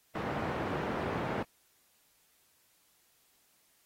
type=band-pass noise; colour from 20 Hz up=pink; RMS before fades=-35 dBFS; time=0.15-1.43 s; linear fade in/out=5 ms; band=140 to 1400 Hz; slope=12 dB/octave; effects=white hiss -69 dBFS RMS until 3.85 s + AAC 48 kbps